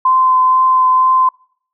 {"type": "tone with vibrato", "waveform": "sine", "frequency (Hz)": 1031, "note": "C6", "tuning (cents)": -26, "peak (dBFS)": -8, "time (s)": [0.05, 1.29], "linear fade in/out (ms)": 5, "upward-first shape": "triangle", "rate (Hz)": 2.1, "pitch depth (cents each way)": 12, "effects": ["noise-tail reverb RT60 0.6 s tail -26 dB re dry"]}